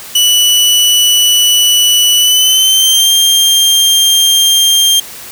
sawtooth tone with pitch glide, 2960 to 3191 Hz, F#7 to G7, 0 to +30 cents, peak -3 dBFS, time 0.15-5 s, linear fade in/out 5 ms, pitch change +130 cents, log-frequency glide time 2.17-3.13 s, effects white hiss -29 dBFS RMS until 5.31 s

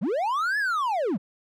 triangle linear two-way sweep, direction up then down, 146.83 to 1745 to 146.83 Hz, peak -21 dBFS, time 0.01-1.18 s, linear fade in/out 20 ms, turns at 0.58 s, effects none

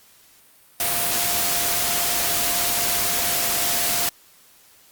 sine tone in noise, 698.5 Hz, F5, in tune, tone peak -32 dBFS, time 0.8-4.09 s, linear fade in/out 2 ms, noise white, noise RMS -22 dBFS, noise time 0.8-4.09 s, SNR -13 dB, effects white hiss -53 dBFS RMS until 4.91 s + Opus 48 kbps

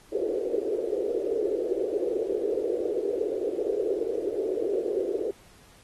white band-pass noise, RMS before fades -28 dBFS, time 0.12-5.31 s, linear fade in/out 5 ms, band 360 to 480 Hz, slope 48 dB/octave, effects pink hiss -56 dBFS RMS until 5.83 s + AAC 32 kbps

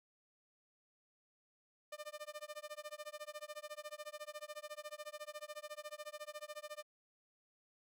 sawtooth tone with tremolo, 600 Hz, D5, 37 cents sharp, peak -39 dBFS, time 1.92-6.83 s, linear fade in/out 5 ms, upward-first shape sine, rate 14 Hz, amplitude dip 100%, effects none

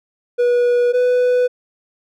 triangle tone pair in turn, 485.7 / 496.2 Hz, B4 / B4, -29 / +8 cents, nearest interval unison, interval 37 cents, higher second, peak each -10 dBFS, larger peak neither, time 0.38-0.93 / 0.93-1.48 s, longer neither, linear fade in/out 20 ms, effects none

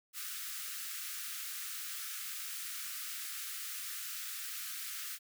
white high-pass noise, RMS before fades -42 dBFS, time 0.13-5.19 s, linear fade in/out 50 ms, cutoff 1200 Hz, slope 96 dB/octave, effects none

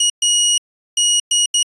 20% pulse tone bursts at uneven times, 2900 Hz, F#7, 35 cents flat, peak -7 dBFS, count 5, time 0-0.1 / 0.22-0.58 / 0.97-1.2 / 1.31-1.46 / 1.54-1.63 s, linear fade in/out 5 ms, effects resampled to 24000 Hz

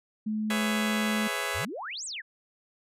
sine tone, 215 Hz, A3, 40 cents flat, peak -27 dBFS, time 0.26-1.28 s, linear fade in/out 10 ms
10% pulse chord, C# minor seventh, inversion second, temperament just, 415.8 / 498.9 / 554.4 / 665.2 Hz, G#4 / B4 / C#5 / E5, +2 / +17 / 0 / +16 cents, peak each -27 dBFS, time 0.5-1.65 s, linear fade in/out 2 ms
sine exponential two-way sweep, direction up then down, 65.41 to 8560 to 1531 Hz, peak -34 dBFS, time 1.54-2.22 s, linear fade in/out 20 ms, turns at 2.05 s
effects resampled to 32000 Hz

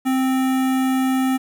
square tone with notch filter, 261.6 Hz, C4, in tune, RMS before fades -19 dBFS, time 0.05-1.38 s, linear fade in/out 20 ms, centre 4700 Hz, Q 1, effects 8-bit

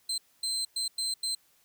30% pulse tone bursts at uneven times, 4110 Hz, C8, 32 cents flat, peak -26 dBFS, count 5, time 0.09-0.18 / 0.43-0.65 / 0.76-0.88 / 0.98-1.14 / 1.23-1.35 s, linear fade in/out 5 ms, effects white hiss -66 dBFS RMS until 1.64 s

